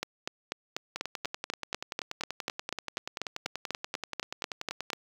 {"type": "two click trains", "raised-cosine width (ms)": 0.2, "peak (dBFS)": [-17, -14], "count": [42, 21], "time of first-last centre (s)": [[0.96, 4.902], [0.03, 4.932]], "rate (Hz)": [10.4, 4.08], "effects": ["high-pass 80 Hz 12 dB/octave", "7-bit"]}